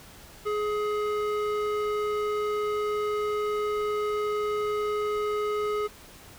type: tone with band-pass filter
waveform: square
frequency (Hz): 420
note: G#4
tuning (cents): +19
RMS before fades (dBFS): -28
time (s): 0.45-5.88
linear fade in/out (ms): 20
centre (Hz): 870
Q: 1.1
effects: pink hiss -49 dBFS RMS until 6.38 s